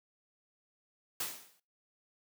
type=noise with exponential decay; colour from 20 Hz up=white; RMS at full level=-33 dBFS; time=1.2-1.6 s; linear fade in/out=5 ms; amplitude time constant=85 ms; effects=noise-tail reverb RT60 0.3 s tail -20 dB re dry + high-pass 150 Hz 12 dB/octave